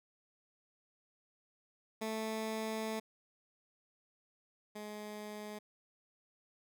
15% pulse tone pair in turn, 220 / 210.5 Hz, A3 / G#3, 0 / +24 cents, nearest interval minor second, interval 76 cents, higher first, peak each -30 / -37 dBFS, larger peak first, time 2.01-3 / 4.75-5.59 s, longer first, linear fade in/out 10 ms, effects none

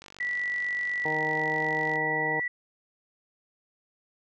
click train, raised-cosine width 0.2 ms, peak -28 dBFS, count 94, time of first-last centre 0.02-1.958 s, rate 48 Hz
sine tone, 1956 Hz, B6, 17 cents flat, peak -27 dBFS, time 0.2-2.48 s, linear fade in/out 5 ms
harmonic tone, 155.56 Hz, D#3, in tune, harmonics 1 / 2 / 3 / 4 / 5 / 6, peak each -38 / -37 / -33 / -39 / -34 / -35 dBFS, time 1.05-2.4 s, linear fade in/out 2 ms
effects none

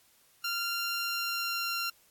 15% pulse tone with pitch glide, 1387 to 1379 Hz, F6 to F6, -12 to -22 cents, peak -24 dBFS, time 0.44-1.9 s, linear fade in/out 5 ms, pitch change -10 cents, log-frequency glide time 1.01-1.77 s, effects white hiss -64 dBFS RMS until 2.1 s + AAC 64 kbps

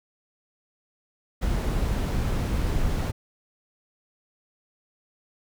brown noise, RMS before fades -25 dBFS, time 1.41-3.12 s, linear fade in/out 20 ms, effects none

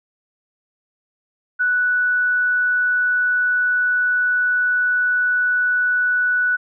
sine tone, 1480 Hz, F#6, in tune, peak -15 dBFS, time 1.59-6.57 s, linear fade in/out 20 ms, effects none

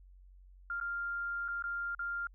sine tone with dropouts, 1396.9 Hz, F6, in tune, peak -34 dBFS, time 0.7-2.27 s, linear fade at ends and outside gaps 2 ms, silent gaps 0.801-0.811 / 1.481-1.485 / 1.624-1.639 / 1.949-1.992 s, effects added 46 Hz sine -54 dBFS peak until 2.34 s

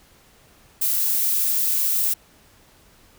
violet noise, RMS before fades -21 dBFS, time 0.81-2.14 s, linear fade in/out 10 ms, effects pink hiss -54 dBFS RMS until 3.18 s

